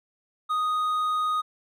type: tone with hard clipping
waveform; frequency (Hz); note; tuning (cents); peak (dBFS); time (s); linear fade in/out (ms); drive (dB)
triangle; 1244; D#6; -1; -24; 0.49-1.42; 20; 7
effects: none